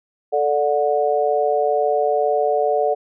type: chord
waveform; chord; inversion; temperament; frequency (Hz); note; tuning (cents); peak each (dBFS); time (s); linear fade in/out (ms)
sine; D major; second; equal with one note detuned; 440 / 587.3 / 729.4; A4 / D5 / F#5; 0 / 0 / -25; -20; 0.32-2.95; 20
effects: none